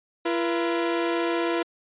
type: tone pair together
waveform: sawtooth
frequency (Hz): 339.3 / 480.9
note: F4 / B4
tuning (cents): -50 / -46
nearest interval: tritone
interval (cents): 604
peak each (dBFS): -20 / -25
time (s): 0.25-1.63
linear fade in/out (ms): 10
effects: resampled to 8000 Hz